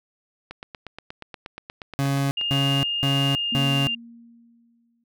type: click train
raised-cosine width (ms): 0.3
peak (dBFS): -20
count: 18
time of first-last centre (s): 0.51-2.531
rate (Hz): 8.41
type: tone bursts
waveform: 30% pulse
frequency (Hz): 138.59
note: C#3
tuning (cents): 0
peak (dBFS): -18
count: 4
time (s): 1.99-3.87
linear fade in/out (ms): 0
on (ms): 320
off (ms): 200
type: tone with pitch glide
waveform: sine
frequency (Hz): 2827 to 2799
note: F7 to F7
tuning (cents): +20 to +3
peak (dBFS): -23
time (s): 2.37-3.95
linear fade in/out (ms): 5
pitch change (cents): -17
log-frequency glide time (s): 3.42-3.68
type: tone with exponential decay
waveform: sine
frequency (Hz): 233.7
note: A#3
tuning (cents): +5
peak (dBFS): -27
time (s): 3.52-5.04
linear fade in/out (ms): 5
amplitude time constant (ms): 330
effects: none